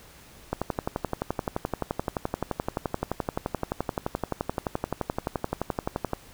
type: click train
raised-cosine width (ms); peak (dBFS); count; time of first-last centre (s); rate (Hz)
1; -12; 66; 0.53-6.133; 11.6
effects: pink hiss -51 dBFS RMS until 6.33 s